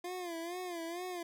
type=tone with vibrato; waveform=25% pulse; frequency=347.6 Hz; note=F4; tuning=8 cents flat; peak=-35 dBFS; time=0.04-1.23 s; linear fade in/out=5 ms; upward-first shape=sine; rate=2.2 Hz; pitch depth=96 cents each way; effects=none